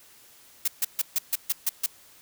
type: noise bursts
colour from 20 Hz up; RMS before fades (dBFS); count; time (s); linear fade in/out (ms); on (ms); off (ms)
blue; -24; 8; 0.65-1.862; 5; 29; 140
effects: white hiss -54 dBFS RMS until 2.21 s